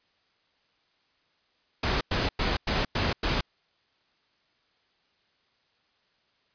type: noise bursts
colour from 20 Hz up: pink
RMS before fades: -26 dBFS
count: 6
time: 1.83-3.41 s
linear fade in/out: 5 ms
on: 180 ms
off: 100 ms
effects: white hiss -69 dBFS RMS until 6.54 s + resampled to 11025 Hz